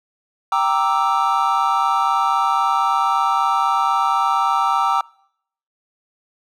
triangle chord, E half-diminished seventh, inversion first, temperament equal, 784 / 932.3 / 1174.7 / 1318.5 Hz, G5 / Bb5 / D6 / E6, 0 / 0 / 0 / 0 cents, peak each -19 dBFS, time 0.52-5.01 s, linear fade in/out 2 ms, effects noise-tail reverb RT60 0.7 s tail -25 dB re dry

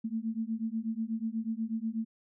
sine beating tone pair, 220 / 228.2 Hz, A3 / A#3, 0 / -37 cents, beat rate 8.2 Hz, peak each -34 / -34 dBFS, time 0.04-2.05 s, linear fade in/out 10 ms, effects none

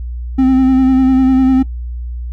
triangle tone with vibrato, 261.6 Hz, C4, in tune, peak -5 dBFS, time 0.38-1.63 s, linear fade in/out 10 ms, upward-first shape sine, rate 10 Hz, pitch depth 26 cents each way, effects noise-tail reverb RT60 0.1 s tail -18 dB re dry + added 60 Hz sine -20 dBFS peak until 2.32 s

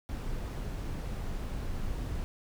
brown noise, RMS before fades -35 dBFS, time 0.09-2.24 s, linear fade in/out 0 ms, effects none

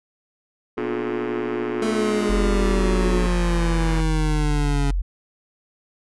triangle chord, B diminished seventh, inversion none, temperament just, 246.9 / 296.3 / 355.6 / 426.7 Hz, B3 / D4 / F4 / Ab4, 0 / +15 / +31 / +47 cents, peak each -29 / -30 / -25 / -26 dBFS, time 0.77-3.27 s, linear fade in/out 10 ms
click train, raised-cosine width 0.5 ms, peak -17 dBFS, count 378, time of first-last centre 0.78-4.002 s, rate 117 Hz
25% pulse exponential sweep, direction down, 221.9 to 139.8 Hz, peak -18 dBFS, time 1.82-4.91 s, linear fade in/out 2 ms
sine tone, 44.61 Hz, F1, 38 cents sharp, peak -19 dBFS, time 2.29-5.02 s, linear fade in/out 10 ms
effects resampled to 24000 Hz

